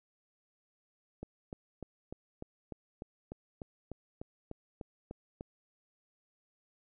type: click train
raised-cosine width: 2 ms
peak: -28 dBFS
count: 15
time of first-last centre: 1.23-5.409 s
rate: 3.35 Hz
effects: none